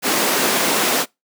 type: high-pass noise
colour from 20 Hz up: pink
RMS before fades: -18 dBFS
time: 0.02-1.06 s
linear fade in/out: 50 ms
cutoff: 230 Hz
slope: 24 dB/octave
effects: noise-tail reverb RT60 0.2 s tail -25 dB re dry